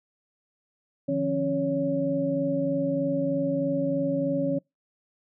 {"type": "tone cluster", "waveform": "sine", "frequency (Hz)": [149.4, 172.6, 274.2, 561], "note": ["D3", "F3", "C#4", "C#5"], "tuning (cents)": [30, -20, -19, 21], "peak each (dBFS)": [-35, -33, -26, -27], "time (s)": [1.08, 4.59], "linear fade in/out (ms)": 10, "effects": ["noise-tail reverb RT60 0.2 s tail -26 dB re dry"]}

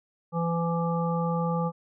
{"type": "harmonic tone", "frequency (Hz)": 168.3, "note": "E3", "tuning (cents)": 36, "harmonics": [1, 3, 5, 7], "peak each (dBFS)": [-26, -31, -33, -34], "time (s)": [0.32, 1.72], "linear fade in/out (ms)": 50, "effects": []}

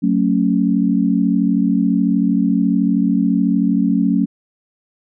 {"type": "chord", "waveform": "sine", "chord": "F# minor", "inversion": "none", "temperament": "equal with one note detuned", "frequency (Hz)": [185, 223.6, 277.2], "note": ["F#3", "A3", "C#4"], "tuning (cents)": [0, 28, 0], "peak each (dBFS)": -17, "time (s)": [0.02, 4.26], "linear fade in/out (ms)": 20, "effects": []}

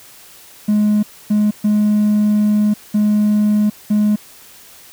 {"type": "tone bursts at uneven times", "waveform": "triangle", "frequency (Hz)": 210, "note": "G#3", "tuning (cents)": 19, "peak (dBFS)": -8, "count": 5, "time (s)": [[0.68, 1.03], [1.3, 1.51], [1.64, 2.74], [2.94, 3.7], [3.9, 4.16]], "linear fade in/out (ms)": 10, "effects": ["tanh soft clip ceiling -6 dBFS", "white hiss -42 dBFS RMS until 4.92 s"]}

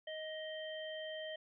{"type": "harmonic tone", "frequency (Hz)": 626, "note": "D#5", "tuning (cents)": 10, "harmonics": [1, 3, 5], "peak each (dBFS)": [-43, -49, -48], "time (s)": [0.07, 1.36], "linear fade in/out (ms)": 5, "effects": []}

